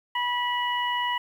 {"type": "harmonic tone", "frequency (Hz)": 976, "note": "B5", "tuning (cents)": -21, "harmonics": [1, 2, 3], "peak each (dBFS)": [-26, -30, -31], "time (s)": [0.15, 1.18], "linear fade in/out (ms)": 5, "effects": ["9-bit"]}